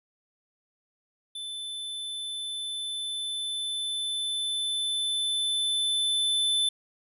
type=tone with level ramp; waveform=square; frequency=3520 Hz; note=A7; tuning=in tune; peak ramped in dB=-35 to -23 dBFS; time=1.35-6.69 s; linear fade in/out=5 ms; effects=resampled to 32000 Hz